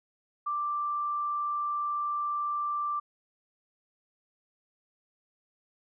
sine tone, 1177 Hz, D6, 3 cents sharp, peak -28 dBFS, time 0.46-3 s, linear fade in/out 10 ms, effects none

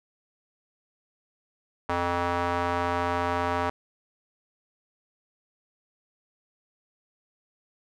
square tone with band-pass filter, 87.31 Hz, F2, in tune, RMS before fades -27 dBFS, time 1.89-3.7 s, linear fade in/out 5 ms, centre 1000 Hz, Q 1.4, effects none

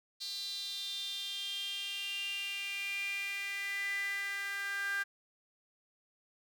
sawtooth tone with high-pass filter sweep, 398.4 Hz, G4, 28 cents sharp, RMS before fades -38 dBFS, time 0.2-5.04 s, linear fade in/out 20 ms, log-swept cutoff 4200 to 1600 Hz, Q 8.8, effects none

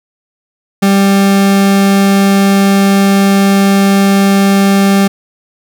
40% pulse tone, 197 Hz, G3, 9 cents sharp, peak -5 dBFS, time 0.82-5.08 s, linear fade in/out 10 ms, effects none

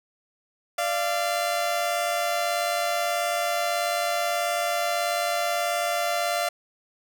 sawtooth tone pair together, 589.6 / 688 Hz, D5 / F5, +7 / -26 cents, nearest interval minor third, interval 267 cents, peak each -25 / -21 dBFS, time 0.78-6.49 s, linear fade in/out 5 ms, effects none

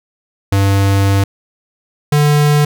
square tone pair in turn, 98.5 / 147.58 Hz, G2 / D3, +9 / +9 cents, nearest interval perfect fifth, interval 700 cents, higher second, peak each -10 / -9 dBFS, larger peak second, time 0.52-1.24 / 2.12-2.65 s, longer first, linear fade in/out 5 ms, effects none

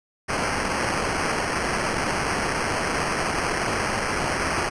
white noise with sample-and-hold, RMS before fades -25 dBFS, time 0.28-4.7 s, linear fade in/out 20 ms, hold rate 3675 Hz, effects resampled to 22050 Hz

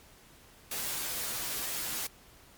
white noise with comb filter, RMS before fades -35 dBFS, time 0.71-2.07 s, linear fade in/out 5 ms, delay 11 ms, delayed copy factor -0.75, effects pink hiss -57 dBFS RMS until 2.57 s + MP3 96 kbps

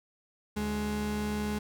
35% pulse tone pair together, 74.25 / 210 Hz, D2 / G#3, +20 / +19 cents, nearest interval octave + tritone, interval 1799 cents, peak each -36 / -29 dBFS, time 0.56-1.59 s, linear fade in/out 10 ms, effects none

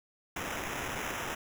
white noise with sample-and-hold, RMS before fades -37 dBFS, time 0.36-1.35 s, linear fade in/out 5 ms, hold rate 4410 Hz, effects none

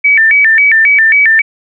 sine tone with vibrato, 2017 Hz, B6, 36 cents sharp, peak -4 dBFS, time 0.04-1.42 s, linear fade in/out 10 ms, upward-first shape square, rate 3.7 Hz, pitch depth 210 cents each way, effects none

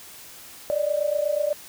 sine tone pair together, 579 / 607.2 Hz, D5 / D#5, -25 / -42 cents, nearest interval minor second, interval 83 cents, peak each -24 dBFS, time 0.7-1.53 s, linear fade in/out 0 ms, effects white hiss -44 dBFS RMS until 1.68 s

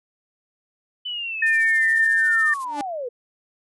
sine linear sweep, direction down, 3011 to 463.4 Hz, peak -26 dBFS, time 1.05-3.09 s, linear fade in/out 10 ms
sine tone, 1800 Hz, A6, 39 cents sharp, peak -16 dBFS, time 1.42-2.54 s, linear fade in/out 5 ms
violet noise with tremolo, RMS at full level -34 dBFS, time 1.46-2.65 s, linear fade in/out 5 ms, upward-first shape triangle, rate 14 Hz, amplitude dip 80%
sawtooth tone with exponential growth, 293.7 Hz, D4, in tune, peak -21 dBFS, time 2.62-2.81 s, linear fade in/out 1 ms, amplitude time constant 41 ms
effects resampled to 24000 Hz

